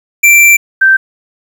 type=tone pair in turn; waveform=square / sine; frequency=2349 / 1559.6 Hz; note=D7 / G6; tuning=0 / -9 cents; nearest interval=perfect fifth; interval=709 cents; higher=first; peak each=-3 dBFS; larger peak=neither; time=0.23-0.57 / 0.81-0.97 s; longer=first; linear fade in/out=10 ms; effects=7-bit